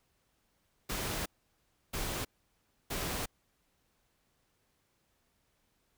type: noise bursts at uneven times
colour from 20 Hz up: pink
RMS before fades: -36 dBFS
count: 3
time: 0.89-1.26 / 1.93-2.25 / 2.9-3.26 s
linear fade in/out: 10 ms
effects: pink hiss -75 dBFS RMS until 5.97 s